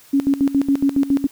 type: tone with tremolo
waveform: sine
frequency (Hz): 277.2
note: C#4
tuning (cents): 0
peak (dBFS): -12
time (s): 0.13-1.27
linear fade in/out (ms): 10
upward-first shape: square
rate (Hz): 7.2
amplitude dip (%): 80
effects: white hiss -48 dBFS RMS until 1.31 s